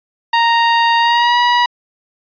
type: tone with pitch glide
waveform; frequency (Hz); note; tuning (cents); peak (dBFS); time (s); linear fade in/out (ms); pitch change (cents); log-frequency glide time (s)
sawtooth; 930 to 967.8; A#5 to B5; -4 to -35; -6; 0.33-1.66; 5; +69; 0.99-1.38
effects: resampled to 11025 Hz